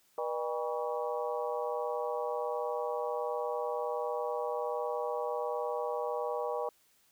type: harmonic tone with a mistuned harmonic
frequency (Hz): 161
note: E3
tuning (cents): -41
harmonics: 3 / 4 / 5 / 6 / 7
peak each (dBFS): -35 / -37 / -39 / -41 / -42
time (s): 0.18-6.69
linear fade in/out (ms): 2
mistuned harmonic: 4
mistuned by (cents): -110
effects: white hiss -68 dBFS RMS until 7.11 s